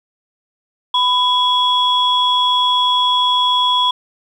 sine tone pair together, 996 / 3353 Hz, B5 / G#7, +14 / +16 cents, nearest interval octave + major sixth, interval 2102 cents, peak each -14 dBFS, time 0.94-3.91 s, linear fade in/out 5 ms, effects tanh soft clip ceiling -4 dBFS + 8-bit

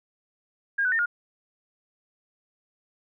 sine tone with pitch steps, 1619 / 1497 / 1817 / 1425 Hz, G#6 / F#6 / A#6 / F6, -45 / +20 / -45 / +34 cents, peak -21 dBFS, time 0.78-1.06 s, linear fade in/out 10 ms, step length 70 ms, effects none

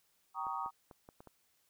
sine chord, Eb dominant seventh, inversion first, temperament just, 777.8 / 933.4 / 1120.1 / 1244.5 Hz, G5 / Bb5 / Db6 / Eb6, -14 / +2 / +18 / 0 cents, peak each -43 / -40 / -42 / -41 dBFS, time 0.34-0.71 s, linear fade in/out 50 ms
clicks, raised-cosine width 1 ms, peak -38 dBFS, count 6, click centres 0.468 / 0.661 / 0.912 / 1.089 / 1.205 / 1.273 s
effects white hiss -74 dBFS RMS until 1.69 s

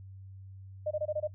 sine tone bursts, 609 Hz, D#5, 37 cents flat, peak -28 dBFS, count 6, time 0.86-1.275 s, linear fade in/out 10 ms, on 50 ms, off 23 ms, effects noise-tail reverb RT60 0.1 s tail -21 dB re dry + added 96 Hz sine -45 dBFS peak until 1.34 s

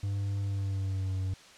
triangle tone with pitch glide, 99.7 to 94.59 Hz, G2 to F#2, +30 to +39 cents, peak -27 dBFS, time 0.03-1.34 s, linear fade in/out 5 ms, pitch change -91 cents, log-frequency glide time 0.41-1.14 s, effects white hiss -53 dBFS RMS until 1.57 s + low-pass 6000 Hz 12 dB/octave

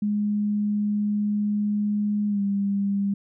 sine tone with pitch glide, 207.7 to 199.47 Hz, G#3 to G3, 0 to +30 cents, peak -21 dBFS, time 0.02-3.14 s, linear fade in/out 5 ms, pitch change -70 cents, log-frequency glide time 2.28-2.41 s, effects none

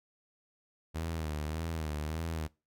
sawtooth tone with vibrato, 78.6 Hz, D#2, 18 cents sharp, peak -30 dBFS, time 0.94-2.48 s, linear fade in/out 20 ms, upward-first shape sine, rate 1.7 Hz, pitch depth 84 cents each way, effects noise-tail reverb RT60 0.3 s tail -24 dB re dry

